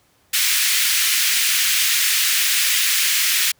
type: high-pass noise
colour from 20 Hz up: pink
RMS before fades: -18 dBFS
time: 0.33-3.52 s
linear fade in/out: 10 ms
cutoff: 1900 Hz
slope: 24 dB/octave
effects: pink hiss -59 dBFS RMS until 3.59 s + high-pass 60 Hz 12 dB/octave